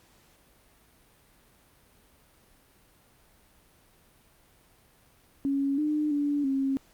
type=tone with pitch steps; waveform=sine; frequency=276.9 / 301.8 / 289.1 / 270.4 Hz; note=C#4 / D4 / D4 / C#4; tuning=-2 / +47 / -27 / -43 cents; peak=-24 dBFS; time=5.45-6.77 s; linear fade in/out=0 ms; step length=330 ms; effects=pink hiss -61 dBFS RMS until 6.93 s + Opus 48 kbps